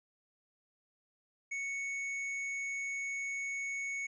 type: tone with tanh clipping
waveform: sine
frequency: 2217 Hz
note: C#7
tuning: in tune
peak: -37 dBFS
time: 1.51-4.07 s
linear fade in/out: 10 ms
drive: 12 dB
effects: resampled to 16000 Hz